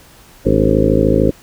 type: harmonic tone with a mistuned harmonic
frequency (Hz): 53.4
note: G#1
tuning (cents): +49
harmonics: 1 / 2 / 3 / 4 / 5 / 6 / 7 / 8 / 9 / 10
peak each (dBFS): -19 / -19 / -19 / -19 / -19 / -19 / -19 / -19 / -19 / -19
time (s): 0.45-1.31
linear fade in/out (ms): 10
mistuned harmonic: 6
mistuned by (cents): -87
effects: pink hiss -44 dBFS RMS until 1.42 s